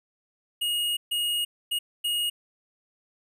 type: tone bursts at uneven times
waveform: square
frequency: 2872 Hz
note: F7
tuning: 48 cents sharp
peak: -25 dBFS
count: 4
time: 0.61-0.97 / 1.11-1.45 / 1.71-1.79 / 2.04-2.3 s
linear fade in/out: 10 ms
effects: 11-bit